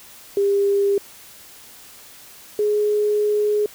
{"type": "tone pair in turn", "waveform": "sine", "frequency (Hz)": [400.3, 418.7], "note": ["G4", "G#4"], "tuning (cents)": [36, 14], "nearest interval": "minor second", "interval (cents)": 78, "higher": "second", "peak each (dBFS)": [-15, -16], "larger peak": "first", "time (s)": [[0.37, 0.98], [2.59, 3.66]], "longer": "second", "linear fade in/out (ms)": 2, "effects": ["white hiss -44 dBFS RMS until 3.74 s"]}